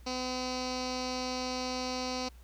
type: tone with low-pass filter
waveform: 15% pulse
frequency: 254.1 Hz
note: B3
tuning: 49 cents sharp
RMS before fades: -35 dBFS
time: 0.06-2.29 s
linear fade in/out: 10 ms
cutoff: 5100 Hz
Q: 7.1
effects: added 60 Hz sine -50 dBFS peak until 2.43 s + pink hiss -63 dBFS RMS until 2.43 s